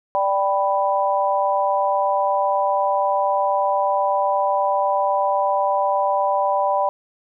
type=chord; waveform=sine; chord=G major; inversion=second; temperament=equal; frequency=587.3 / 784 / 987.8 Hz; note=D5 / G5 / B5; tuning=0 / 0 / 0 cents; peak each=-21 dBFS; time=0.15-6.89 s; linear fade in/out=0 ms; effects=none